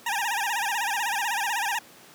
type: tone with vibrato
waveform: 20% pulse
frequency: 870 Hz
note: A5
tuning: 20 cents flat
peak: -20 dBFS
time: 0.06-1.79 s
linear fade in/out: 5 ms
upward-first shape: sine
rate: 16 Hz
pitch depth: 170 cents each way
effects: pink hiss -50 dBFS RMS until 2.14 s + high-pass 200 Hz 12 dB/octave